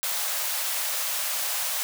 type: high-pass noise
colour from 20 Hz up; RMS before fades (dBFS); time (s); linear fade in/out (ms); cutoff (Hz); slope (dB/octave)
white; -28; 0.03-1.83; 0; 510; 96
effects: none

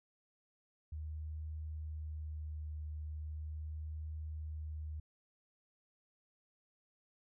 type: tone with vibrato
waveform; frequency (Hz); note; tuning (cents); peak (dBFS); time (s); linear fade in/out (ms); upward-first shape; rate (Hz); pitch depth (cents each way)
sine; 77; D#2; -17; -40; 0.92-5; 5; triangle; 0.39; 16
effects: none

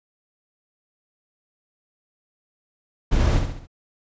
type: noise with echo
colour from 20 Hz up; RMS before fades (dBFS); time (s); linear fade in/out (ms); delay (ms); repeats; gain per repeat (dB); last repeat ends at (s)
brown; -18; 3.11-3.4; 20; 68; 4; -6; 3.672
effects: resampled to 16000 Hz

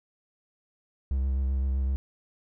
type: tone with vibrato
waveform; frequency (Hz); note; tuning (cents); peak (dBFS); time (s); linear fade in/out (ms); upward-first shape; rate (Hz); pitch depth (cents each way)
triangle; 66.6; C2; +31; -22; 1.11-1.96; 0; sine; 7.8; 30
effects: none

